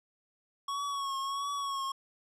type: tone with vibrato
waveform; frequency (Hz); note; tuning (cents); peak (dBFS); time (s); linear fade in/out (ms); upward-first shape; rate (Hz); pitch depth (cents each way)
square; 1108.7; C#6; 0; -33; 0.68-1.92; 5; triangle; 1.5; 49
effects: low-pass 9000 Hz 12 dB/octave